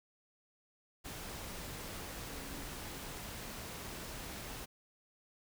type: tone in noise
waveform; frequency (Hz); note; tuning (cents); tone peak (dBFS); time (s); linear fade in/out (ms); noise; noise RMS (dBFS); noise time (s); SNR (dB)
sine; 277.2; C#4; 0; -52; 2.28-2.64; 20; pink; -45; 1.04-4.66; -10
effects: none